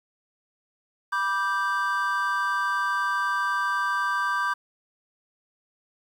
triangle chord, G major, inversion first, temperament just, 980 / 1176 / 1568 Hz, B5 / D6 / G6, -14 / +2 / 0 cents, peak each -28 / -25 / -25 dBFS, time 1.12-4.54 s, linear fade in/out 10 ms, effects 9-bit

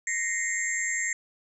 sine tone cluster, 1866 / 2062 / 2152 / 6430 / 7370 Hz, A#6 / C7 / C7 / G8 / A#8, +1 / -26 / +48 / +43 / -21 cents, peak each -30 / -33 / -37 / -38 / -31 dBFS, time 0.07-1.13 s, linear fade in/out 2 ms, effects none

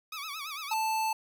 15% pulse tone with vibrato, 1207 Hz, D6, 47 cents sharp, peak -30 dBFS, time 0.12-0.74 s, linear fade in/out 5 ms, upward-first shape sine, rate 8.9 Hz, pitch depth 140 cents each way
square tone, 880 Hz, A5, in tune, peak -28 dBFS, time 0.71-1.13 s, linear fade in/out 5 ms
effects 10-bit

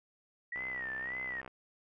sine tone with vibrato, 1900 Hz, A#6, 33 cents sharp, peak -36 dBFS, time 0.52-1.41 s, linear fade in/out 5 ms, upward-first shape sine, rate 1.8 Hz, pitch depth 130 cents each way
click train, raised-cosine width 0.5 ms, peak -31 dBFS, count 60, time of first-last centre 0.56-1.478 s, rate 64.3 Hz
effects none

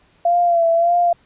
sine tone with vibrato, 683 Hz, F5, 39 cents flat, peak -12 dBFS, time 0.25-1.13 s, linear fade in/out 5 ms, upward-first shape sine, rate 1.7 Hz, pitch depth 46 cents each way, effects pink hiss -56 dBFS RMS until 1.25 s + resampled to 8000 Hz

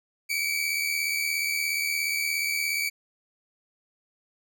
sawtooth tone pair together, 2257 / 2334 Hz, C#7 / D7, +31 / -11 cents, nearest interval minor second, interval 58 cents, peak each -25 dBFS, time 0.29-2.9 s, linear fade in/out 20 ms, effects none

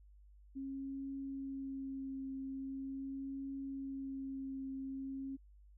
sine tone with vibrato, 270.2 Hz, C#4, 44 cents flat, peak -40 dBFS, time 0.55-5.37 s, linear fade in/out 20 ms, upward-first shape triangle, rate 0.42 Hz, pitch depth 18 cents each way, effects added 50 Hz sine -58 dBFS peak until 5.77 s

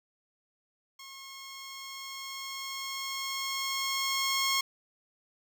10% pulse tone with level ramp, 1083 Hz, C#6, 41 cents flat, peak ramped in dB -37 to -17 dBFS, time 0.99-4.61 s, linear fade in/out 5 ms, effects none

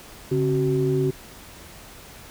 sine tone cluster, 141.3 / 269.9 / 376.7 Hz, C#3 / C#4 / F#4, +34 / -46 / +31 cents, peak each -22 / -27 / -21 dBFS, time 0.31-1.11 s, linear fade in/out 10 ms, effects tanh soft clip ceiling -11 dBFS + pink hiss -44 dBFS RMS until 2.3 s

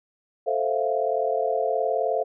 sine chord, F major seventh, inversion first, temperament equal, 440 / 523.3 / 659.3 / 698.5 Hz, A4 / C5 / E5 / F5, 0 / 0 / 0 / 0 cents, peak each -27 dBFS, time 0.46-2.24 s, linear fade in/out 20 ms, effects none

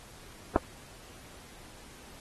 clicks, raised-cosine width 1 ms, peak -9 dBFS, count 2, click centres 0.56 / 0.563 s, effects pink hiss -52 dBFS RMS until 2.2 s + AAC 32 kbps

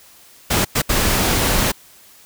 pink noise bursts at uneven times, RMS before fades -17 dBFS, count 3, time 0.5-0.65 / 0.75-0.82 / 0.89-1.72 s, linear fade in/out 10 ms, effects white hiss -47 dBFS RMS until 2.25 s

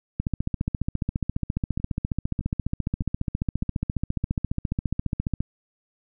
two click trains, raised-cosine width 5 ms, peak -12 / -23 dBFS, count 77 / 5, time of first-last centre 0.2-5.405 / 1.8-4.239 s, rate 14.6 / 1.64 Hz, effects none

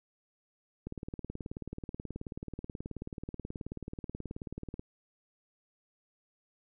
click train, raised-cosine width 3 ms, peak -26 dBFS, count 74, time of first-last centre 0.87-4.795 s, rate 18.6 Hz, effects none

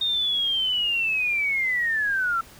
sine linear sweep, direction down, 3692 to 1324 Hz, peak -21 dBFS, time 0.01-2.41 s, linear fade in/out 5 ms, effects pink hiss -48 dBFS RMS until 2.59 s

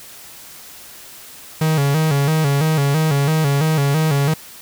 45% pulse tone with vibrato, 148.8 Hz, D3, 23 cents sharp, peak -14 dBFS, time 1.61-4.34 s, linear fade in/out 5 ms, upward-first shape square, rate 3 Hz, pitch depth 100 cents each way, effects white hiss -39 dBFS RMS until 4.61 s

